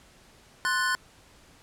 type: chord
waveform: square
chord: F# diminished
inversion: second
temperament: equal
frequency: 1046.5 / 1480 / 1760 Hz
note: C6 / F#6 / A6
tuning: 0 / 0 / 0 cents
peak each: -30 / -27 / -32 dBFS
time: 0.65-0.95 s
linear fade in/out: 0 ms
effects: pink hiss -56 dBFS RMS until 1.62 s + low-pass 10000 Hz 12 dB/octave